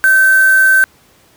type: tone with quantisation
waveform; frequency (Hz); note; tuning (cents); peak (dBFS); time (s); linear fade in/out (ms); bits
sine; 1542; G6; -29; -6; 0.04-0.84; 0; 3
effects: pink hiss -49 dBFS RMS until 1.36 s + high-pass 60 Hz 12 dB/octave